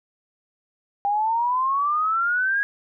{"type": "exponential sweep", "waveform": "sine", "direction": "up", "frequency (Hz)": [799, 1661.2], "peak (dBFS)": -19, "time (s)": [1.05, 2.63], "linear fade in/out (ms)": 0, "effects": []}